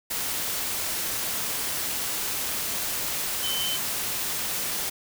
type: tone in noise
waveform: sine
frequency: 3062 Hz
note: G7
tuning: 41 cents flat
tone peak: -28 dBFS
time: 3.43-3.77 s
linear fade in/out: 10 ms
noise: white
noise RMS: -29 dBFS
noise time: 0.1-4.9 s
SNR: -2 dB
effects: none